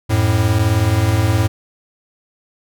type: beating tone pair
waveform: square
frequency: 90 / 109 Hz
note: F#2 / A2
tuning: -47 / -16 cents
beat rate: 19 Hz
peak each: -18 / -15 dBFS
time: 0.09-1.48 s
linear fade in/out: 20 ms
effects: none